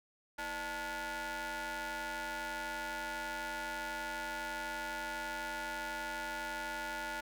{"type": "ring-modulated tone", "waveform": "sawtooth", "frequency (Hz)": 278.5, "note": "C#4", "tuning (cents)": 8, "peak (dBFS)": -31, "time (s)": [0.38, 7.21], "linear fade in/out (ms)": 10, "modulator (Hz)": 1160, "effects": []}